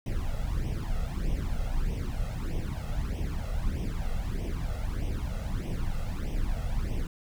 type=noise with flanger; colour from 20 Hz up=brown; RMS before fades=-30 dBFS; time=0.06-7.07 s; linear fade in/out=2 ms; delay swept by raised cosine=0.34 to 1.54 ms; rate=1.6 Hz; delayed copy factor=+0.8; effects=none